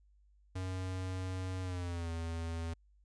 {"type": "tone with pitch glide", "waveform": "square", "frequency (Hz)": [92.9, 82.76], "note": ["F#2", "E2"], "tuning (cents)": [7, 7], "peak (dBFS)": -37, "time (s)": [0.55, 2.74], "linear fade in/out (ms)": 10, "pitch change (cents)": -200, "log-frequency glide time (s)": [1.62, 2.11], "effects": ["added 50 Hz sine -63 dBFS peak until 3.04 s", "resampled to 22050 Hz"]}